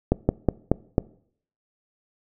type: slowing click train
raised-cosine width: 2 ms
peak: -4 dBFS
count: 5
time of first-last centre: 0.12-0.981 s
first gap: 170 ms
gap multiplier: 1.16
effects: noise-tail reverb RT60 0.6 s tail -22 dB re dry